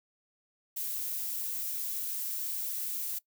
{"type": "noise", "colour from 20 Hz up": "violet", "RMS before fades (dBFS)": -35, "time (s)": [0.76, 3.19], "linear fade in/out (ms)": 10, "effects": ["noise-tail reverb RT60 0.1 s tail -21 dB re dry"]}